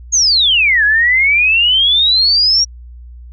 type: exponential two-way sweep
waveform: sine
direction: down then up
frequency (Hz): 6720 to 1653 to 5690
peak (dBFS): -8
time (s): 0.12-2.65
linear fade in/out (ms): 20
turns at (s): 0.84
effects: added 60 Hz sine -31 dBFS peak until 3.32 s